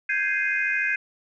sine chord, Ab major seventh, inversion third, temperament equal, 1568 / 1661.2 / 2093 / 2489 Hz, G6 / Ab6 / C7 / Eb7, 0 / 0 / 0 / 0 cents, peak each -27 dBFS, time 0.09-0.96 s, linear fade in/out 5 ms, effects tanh soft clip ceiling -11 dBFS

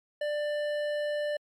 sine tone with hard clipping, 592 Hz, D5, 14 cents sharp, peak -30 dBFS, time 0.21-1.37 s, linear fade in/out 5 ms, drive 11 dB, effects MP3 96 kbps

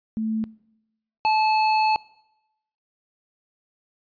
sine / square tone pair in turn, 220 / 867.6 Hz, A3 / A5, 0 / -25 cents, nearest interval 2 octaves, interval 2375 cents, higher second, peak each -23 / -18 dBFS, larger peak second, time 0.17-0.44 / 1.25-1.96 s, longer second, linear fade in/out 0 ms, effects noise-tail reverb RT60 0.9 s tail -23 dB re dry + resampled to 11025 Hz

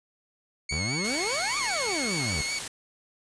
20% pulse tone with vibrato, 2212 Hz, C#7, 4 cents flat, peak -24 dBFS, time 0.69-2.59 s, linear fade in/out 5 ms, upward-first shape sine, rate 5 Hz, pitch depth 39 cents each way
25% pulse exponential two-way sweep, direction up then down, 67 to 1227 to 67 Hz, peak -26 dBFS, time 0.71-2.42 s, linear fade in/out 10 ms, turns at 1.58 s
white noise, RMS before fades -34 dBFS, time 1.04-2.68 s, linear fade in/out 5 ms
effects resampled to 22050 Hz

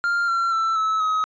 triangle tone with pitch steps, 1396.9 / 1364.2 / 1332.3 / 1301.1 / 1270.6 Hz, F6 / F6 / E6 / E6 / D#6, 0 / -41 / +18 / -23 / +36 cents, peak -17 dBFS, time 0.04-1.24 s, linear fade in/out 0 ms, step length 240 ms, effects resampled to 16000 Hz

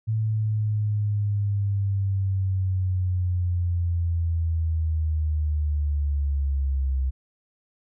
sine linear sweep, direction down, 110.5 to 65.41 Hz, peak -21 dBFS, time 0.07-7.11 s, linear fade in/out 20 ms, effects none

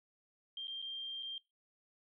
sine tone with dropouts, 3181 Hz, G7, 25 cents sharp, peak -40 dBFS, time 0.57-1.38 s, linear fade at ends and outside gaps 2 ms, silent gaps 0.672-0.68 / 0.818-0.824 / 1.226-1.23 s, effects noise-tail reverb RT60 0.3 s tail -24 dB re dry

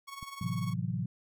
sawtooth tone with tremolo, 1107 Hz, C#6, 3 cents flat, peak -35 dBFS, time 0.07-0.74 s, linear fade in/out 20 ms, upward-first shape triangle, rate 20 Hz, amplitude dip 75%
click, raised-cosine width 5 ms, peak -33 dBFS, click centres 0.228 s
sine chord, F# half-diminished seventh, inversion first, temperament equal with one note detuned, 110 / 130.81 / 164.81 / 183.19 Hz, A2 / C3 / E3 / F#3, 0 / 0 / 0 / -17 cents, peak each -36 dBFS, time 0.41-1.06 s, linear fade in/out 5 ms
effects none

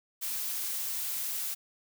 blue noise, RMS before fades -34 dBFS, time 0.21-1.55 s, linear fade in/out 20 ms, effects none

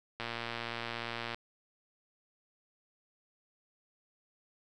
click train, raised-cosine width 0.3 ms, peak -21 dBFS, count 135, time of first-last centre 0.2-1.345 s, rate 117 Hz, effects none

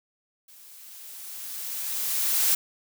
blue noise with level ramp, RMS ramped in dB -51 to -21 dBFS, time 0.48-2.55 s, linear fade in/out 5 ms, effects none

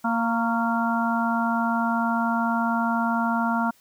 harmonic tone with a mistuned harmonic, 231.1 Hz, A#3, 15 cents flat, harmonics 1 / 3 / 4 / 5 / 6, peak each -24 / -29 / -27 / -33 / -28 dBFS, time 0.04-3.71 s, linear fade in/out 10 ms, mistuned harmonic 5, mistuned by -53 cents, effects white hiss -59 dBFS RMS until 3.8 s

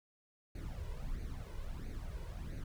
brown noise with flanger, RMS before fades -42 dBFS, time 0.55-2.64 s, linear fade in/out 5 ms, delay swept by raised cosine 0.46 to 2.06 ms, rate 1.5 Hz, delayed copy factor +0.7, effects none

